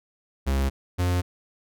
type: tone pair in turn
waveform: 45% pulse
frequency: 67.8 / 89.31 Hz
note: C#2 / F2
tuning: -38 / +39 cents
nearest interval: perfect fourth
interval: 477 cents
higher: second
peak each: -21 dBFS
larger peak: neither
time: 0.46-0.7 / 0.98-1.22 s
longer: neither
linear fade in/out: 20 ms
effects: none